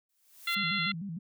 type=noise with exponential growth; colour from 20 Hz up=blue; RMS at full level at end=-40 dBFS; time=0.09-0.55 s; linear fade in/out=5 ms; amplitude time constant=99 ms
type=harmonic tone; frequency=687 Hz; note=F5; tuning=29 cents flat; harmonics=2 / 3 / 4 / 5 / 6; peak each=-35 / -32 / -36 / -35 / -37 dBFS; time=0.47-0.92 s; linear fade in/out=5 ms
type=tone with vibrato; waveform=sine; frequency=180.8 Hz; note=F#3; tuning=40 cents flat; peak=-35 dBFS; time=0.56-1.19 s; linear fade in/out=10 ms; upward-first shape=square; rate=6.6 Hz; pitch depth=170 cents each way
effects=none